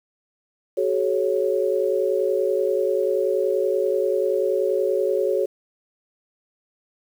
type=tone cluster; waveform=sine; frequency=375.6 / 426 / 552 Hz; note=F#4 / G#4 / C#5; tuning=+26 / +44 / -7 cents; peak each=-23 dBFS; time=0.77-5.46 s; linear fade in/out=10 ms; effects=8-bit